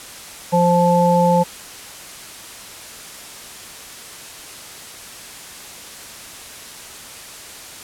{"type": "harmonic tone", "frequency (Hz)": 174.61, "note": "F3", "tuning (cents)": 0, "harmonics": [1, 3, 5], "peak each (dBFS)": [-16, -16, -16], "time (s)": [0.52, 1.44], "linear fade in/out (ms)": 20, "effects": ["white hiss -36 dBFS RMS until 7.83 s", "low-pass 11000 Hz 12 dB/octave"]}